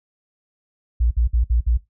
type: tone bursts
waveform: sine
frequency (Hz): 58.27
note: A#1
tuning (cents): 0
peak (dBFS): -14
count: 5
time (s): 1-1.774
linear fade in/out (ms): 10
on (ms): 110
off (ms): 56
effects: noise-tail reverb RT60 0.2 s tail -19 dB re dry